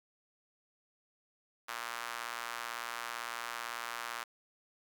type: tone with high-pass filter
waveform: sawtooth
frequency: 117.9 Hz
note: A#2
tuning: 20 cents sharp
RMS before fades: -41 dBFS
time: 1.68-4.24 s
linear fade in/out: 10 ms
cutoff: 1200 Hz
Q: 1.7
effects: none